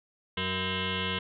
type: tone with frequency modulation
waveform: sine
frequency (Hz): 1582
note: G6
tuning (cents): +15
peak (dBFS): -28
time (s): 0.37-1.19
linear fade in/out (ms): 5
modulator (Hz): 279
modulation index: 6.5
effects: none